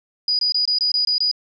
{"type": "tone bursts", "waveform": "sine", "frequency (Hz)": 4920, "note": "D#8", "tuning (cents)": -20, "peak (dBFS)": -16, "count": 8, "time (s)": [0.28, 1.314], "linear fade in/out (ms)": 2, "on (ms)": 110, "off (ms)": 22, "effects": []}